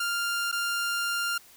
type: tone with dropouts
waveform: sawtooth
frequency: 1396.9 Hz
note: F6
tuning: in tune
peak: -23 dBFS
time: 0-1.38 s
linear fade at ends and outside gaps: 5 ms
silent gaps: 0.516-0.525 s
effects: white hiss -54 dBFS RMS until 1.56 s